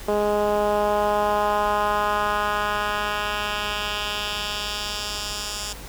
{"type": "tone with band-pass filter sweep", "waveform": "10% pulse", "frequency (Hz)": 207.7, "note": "G#3", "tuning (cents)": 0, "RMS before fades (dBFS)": -24, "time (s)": [0.08, 5.73], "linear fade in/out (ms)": 5, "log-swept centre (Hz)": [460, 6500], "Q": 1.3, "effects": ["added 50 Hz sine -39 dBFS peak until 5.88 s", "pink hiss -40 dBFS RMS until 5.88 s"]}